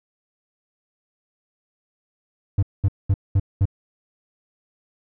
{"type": "tone bursts", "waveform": "triangle", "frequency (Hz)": 97.6, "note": "G2", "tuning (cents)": -7, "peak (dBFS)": -12, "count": 5, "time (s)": [2.58, 3.655], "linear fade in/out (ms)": 5, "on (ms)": 47, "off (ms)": 210, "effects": []}